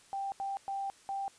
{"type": "tone bursts at uneven times", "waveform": "sine", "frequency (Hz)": 787, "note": "G5", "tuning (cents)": 7, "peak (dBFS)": -33, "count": 4, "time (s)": [[0.13, 0.32], [0.4, 0.57], [0.68, 0.9], [1.09, 1.28]], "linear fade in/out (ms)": 0, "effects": ["white hiss -60 dBFS RMS until 1.38 s", "resampled to 22050 Hz"]}